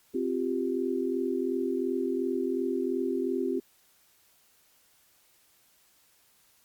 sine chord, C suspended fourth, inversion none, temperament equal, 261.6 / 349.2 / 392 Hz, C4 / F4 / G4, 0 / 0 / 0 cents, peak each -31 dBFS, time 0.14-3.6 s, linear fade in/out 10 ms, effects white hiss -64 dBFS RMS until 6.64 s + Opus 48 kbps

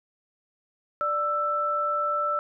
sine tone pair together, 590 / 1325.8 Hz, D5 / E6, +8 / +10 cents, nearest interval octave + major second, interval 1402 cents, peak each -30 / -24 dBFS, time 1.01-2.39 s, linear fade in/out 0 ms, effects none

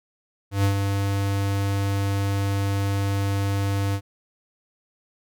square tone with ADSR envelope, 99.2 Hz, G2, 21 cents sharp, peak -17 dBFS, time 0.51-4.01 s, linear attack 130 ms, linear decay 96 ms, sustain -5 dB, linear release 67 ms, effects none

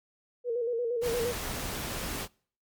sine tone with vibrato, 473.2 Hz, A#4, 26 cents sharp, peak -27 dBFS, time 0.44-1.34 s, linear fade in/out 50 ms, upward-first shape square, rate 8.6 Hz, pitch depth 53 cents each way
pink noise, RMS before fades -35 dBFS, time 1.01-2.28 s, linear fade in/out 50 ms
effects noise-tail reverb RT60 0.5 s tail -26 dB re dry + MP3 96 kbps

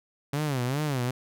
sawtooth tone with vibrato, 136.7 Hz, C#3, 24 cents flat, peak -22 dBFS, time 0.33-1.11 s, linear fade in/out 5 ms, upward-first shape sine, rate 2.5 Hz, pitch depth 200 cents each way, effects none

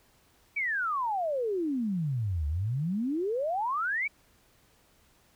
sine exponential two-way sweep, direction down then up, 2349 to 70.9 to 2349 Hz, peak -27 dBFS, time 0.56-4.08 s, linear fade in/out 10 ms, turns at 2.47 s, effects pink hiss -64 dBFS RMS until 5.35 s

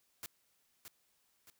white noise with echo, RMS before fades -44 dBFS, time 0.23-0.26 s, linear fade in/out 0 ms, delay 620 ms, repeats 2, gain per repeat -7 dB, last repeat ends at 1.5 s, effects white hiss -75 dBFS RMS until 1.59 s

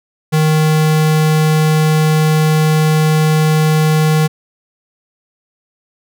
square tone, 155.56 Hz, D#3, in tune, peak -10 dBFS, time 0.32-4.28 s, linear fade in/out 20 ms, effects none

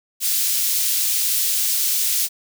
white high-pass noise, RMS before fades -20 dBFS, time 0.2-2.29 s, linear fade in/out 50 ms, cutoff 3700 Hz, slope 12 dB/octave, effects none

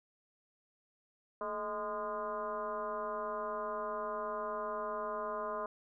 sine tone with frequency modulation, 830 Hz, G#5, 1 cent flat, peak -35 dBFS, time 1.41-5.66 s, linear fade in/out 2 ms, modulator 201 Hz, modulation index 2.2, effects none

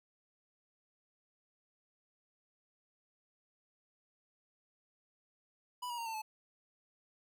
square tone with pitch steps, 987.8 / 956.4 / 925.9 / 896.4 / 867.9 Hz, B5 / A#5 / A#5 / A5 / A5, 0 / +44 / -12 / +32 / -24 cents, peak -39 dBFS, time 5.82-6.22 s, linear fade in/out 10 ms, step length 80 ms, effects none

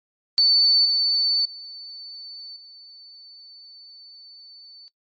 sine tone with level steps, 4508 Hz, C#8, 28 cents sharp, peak -13 / -17 / -35 / -42 dBFS, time 0.38-4.88 s, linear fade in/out 0 ms, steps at 0.85 / 1.45 / 2.56 s, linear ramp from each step 5 ms, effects noise-tail reverb RT60 0.1 s tail -21 dB re dry + MP3 32 kbps

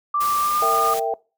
sine tone with pitch glide, 1174.7 to 1216.8 Hz, D6 to D#6, 0 to -39 cents, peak -18 dBFS, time 0.14-0.94 s, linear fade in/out 5 ms, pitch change +61 cents, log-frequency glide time 0.4-0.64 s
white noise, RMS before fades -31 dBFS, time 0.2-1 s, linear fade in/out 10 ms
sine chord, E diminished, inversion second, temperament equal with one note detuned, 457.4 / 659.3 / 784 Hz, Bb4 / E5 / G5, -33 / 0 / 0 cents, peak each -24 dBFS, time 0.62-1.14 s, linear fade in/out 2 ms
effects noise-tail reverb RT60 0.3 s tail -21 dB re dry

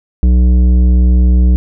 triangle tone with tanh clipping, 61.5 Hz, B1, 7 cents flat, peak -7 dBFS, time 0.23-1.56 s, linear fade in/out 0 ms, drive 15 dB, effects none

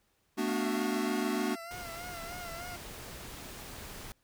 square chord, B minor seventh, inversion third, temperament equal with one note detuned, 220 / 246.9 / 293.7 / 371.9 Hz, A3 / B3 / D4 / F#4, 0 / 0 / 0 / +9 cents, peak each -36 dBFS, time 0.37-1.56 s, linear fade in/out 20 ms
20% pulse tone with vibrato, 693 Hz, F5, 14 cents flat, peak -37 dBFS, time 0.48-2.76 s, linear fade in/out 0 ms, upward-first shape sine, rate 3.3 Hz, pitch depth 65 cents each way
pink noise, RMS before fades -45 dBFS, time 1.71-4.12 s, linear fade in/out 0 ms
effects pink hiss -73 dBFS RMS until 4.23 s

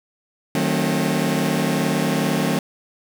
sawtooth chord, D# diminished seventh, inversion none, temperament just, 155.56 / 186.68 / 224 / 268.8 Hz, D#3 / F#3 / A3 / C4, 0 / +16 / +31 / +47 cents, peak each -20 dBFS, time 0.55-2.59 s, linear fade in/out 2 ms, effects 7-bit

